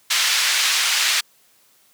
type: band-pass noise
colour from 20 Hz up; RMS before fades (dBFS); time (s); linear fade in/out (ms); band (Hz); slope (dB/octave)
white; -19; 0.1-1.21; 10; 1600 to 4900; 12
effects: white hiss -57 dBFS RMS until 1.93 s + high-pass 100 Hz 12 dB/octave